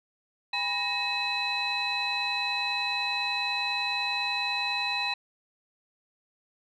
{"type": "tone cluster", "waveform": "sine", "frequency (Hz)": [814, 984, 1869, 2566, 3988], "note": ["G#5", "B5", "A#6", "E7", "B7"], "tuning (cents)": [-35, -7, 4, -47, 16], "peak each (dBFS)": [-35, -35, -37, -30, -30], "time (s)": [0.53, 5.14], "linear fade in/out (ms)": 5, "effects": ["tanh soft clip ceiling -19 dBFS"]}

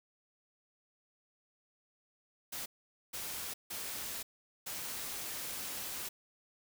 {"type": "noise bursts at uneven times", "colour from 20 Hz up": "white", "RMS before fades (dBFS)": -41, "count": 4, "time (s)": [[2.52, 2.66], [3.13, 3.54], [3.7, 4.23], [4.66, 6.09]], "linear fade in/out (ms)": 10, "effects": []}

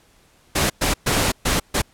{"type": "noise bursts at uneven times", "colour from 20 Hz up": "pink", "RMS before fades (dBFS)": -19, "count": 5, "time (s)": [[0.55, 0.7], [0.81, 0.94], [1.06, 1.32], [1.45, 1.6], [1.74, 1.82]], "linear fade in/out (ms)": 10, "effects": ["pink hiss -56 dBFS RMS until 1.93 s", "low-pass 12000 Hz 12 dB/octave"]}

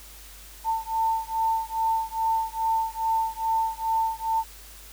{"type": "beating tone pair", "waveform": "sine", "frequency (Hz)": [895, 897.4], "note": ["A5", "A5"], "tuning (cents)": [29, 34], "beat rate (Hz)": 2.4, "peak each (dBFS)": -26, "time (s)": [0.64, 4.44], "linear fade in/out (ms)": 50, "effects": ["added 50 Hz sine -47 dBFS peak until 4.92 s", "white hiss -47 dBFS RMS until 4.92 s"]}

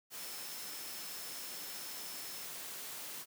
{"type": "tone in noise", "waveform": "sine", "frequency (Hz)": 5280, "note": "E8", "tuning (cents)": 2, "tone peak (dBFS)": -51, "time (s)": [0.16, 2.47], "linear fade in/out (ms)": 50, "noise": "white", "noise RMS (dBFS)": -45, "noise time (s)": [0.1, 3.26], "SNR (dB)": -9, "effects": ["high-pass 150 Hz 12 dB/octave"]}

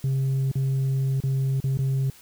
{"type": "tone with dropouts", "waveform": "sine", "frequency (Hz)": 134.3, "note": "C3", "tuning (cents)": 46, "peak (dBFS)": -18, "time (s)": [0.04, 2.1], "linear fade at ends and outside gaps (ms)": 2, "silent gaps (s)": [[0.515, 0.555], [1.203, 1.237], [1.602, 1.641], [1.773, 1.789]], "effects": ["tanh soft clip ceiling -20 dBFS", "white hiss -51 dBFS RMS until 2.21 s"]}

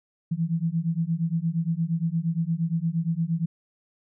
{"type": "beating tone pair", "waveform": "sine", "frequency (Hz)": [161.4, 170], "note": ["E3", "F3"], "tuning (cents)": [-36, -46], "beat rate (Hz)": 8.6, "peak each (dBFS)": [-26, -26], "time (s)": [0.31, 3.46], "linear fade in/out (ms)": 10, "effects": []}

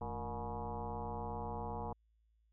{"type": "tone with frequency modulation", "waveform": "sine", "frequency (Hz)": 466.2, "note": "A#4", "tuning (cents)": 0, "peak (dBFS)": -38, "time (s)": [0.01, 1.93], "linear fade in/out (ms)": 5, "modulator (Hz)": 125, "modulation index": 4.2, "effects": ["added 55 Hz sine -70 dBFS peak until 2.52 s"]}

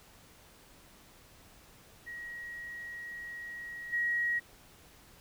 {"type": "tone with level steps", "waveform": "sine", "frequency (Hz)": 1900, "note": "A#6", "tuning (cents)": 33, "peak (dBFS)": [-40, -28], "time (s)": [2.06, 4.4], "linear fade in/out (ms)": 20, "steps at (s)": 3.92, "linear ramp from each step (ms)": 20, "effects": ["pink hiss -58 dBFS RMS until 5.2 s"]}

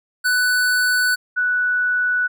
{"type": "tone pair in turn", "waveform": ["square", "sine"], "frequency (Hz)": [1491, 1479.8], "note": ["F#6", "F#6"], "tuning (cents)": [13, 0], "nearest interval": "unison", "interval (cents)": 13, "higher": "first", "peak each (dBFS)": -16, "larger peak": "neither", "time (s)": [[0.24, 1.16], [1.36, 2.28]], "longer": "neither", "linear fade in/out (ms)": 20, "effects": []}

